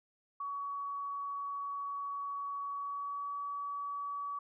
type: tone with pitch glide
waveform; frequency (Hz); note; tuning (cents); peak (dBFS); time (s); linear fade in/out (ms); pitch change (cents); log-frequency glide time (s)
sine; 1128 to 1139.8; C#6 to C#6; +30 to +48; -36; 0.4-4.39; 5; +18; 2.66-3.37
effects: none